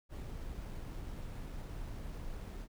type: noise with sample-and-hold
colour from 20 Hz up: brown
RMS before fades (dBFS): -43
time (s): 0.09-2.68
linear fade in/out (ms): 50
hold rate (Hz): 11025
effects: none